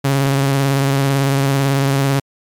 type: tone with vibrato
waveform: sawtooth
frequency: 137.5 Hz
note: C#3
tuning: 14 cents flat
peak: -9 dBFS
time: 0.04-2.2 s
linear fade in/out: 10 ms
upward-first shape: sine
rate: 18 Hz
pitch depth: 31 cents each way
effects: MP3 96 kbps